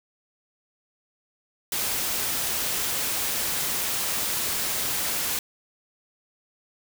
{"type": "noise", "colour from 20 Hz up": "white", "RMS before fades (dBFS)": -27, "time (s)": [1.72, 5.39], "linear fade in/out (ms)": 2, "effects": []}